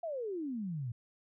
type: exponential sweep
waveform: sine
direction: down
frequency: 698.5 to 112.4 Hz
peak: -35 dBFS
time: 0.03-0.92 s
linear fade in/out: 5 ms
effects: none